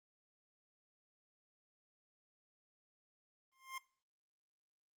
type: tone with exponential growth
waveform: 25% pulse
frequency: 1057 Hz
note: C6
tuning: 17 cents sharp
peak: -36 dBFS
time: 3.52-3.78 s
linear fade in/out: 5 ms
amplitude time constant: 55 ms
effects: noise-tail reverb RT60 0.4 s tail -21 dB re dry + Opus 24 kbps